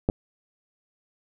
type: clicks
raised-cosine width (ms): 2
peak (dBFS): -8 / -14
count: 2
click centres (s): 0.089 / 0.099
effects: none